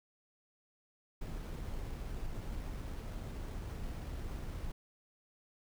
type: noise with sample-and-hold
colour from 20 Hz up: brown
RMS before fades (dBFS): -41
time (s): 1.21-4.72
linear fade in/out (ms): 5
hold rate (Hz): 7350
effects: none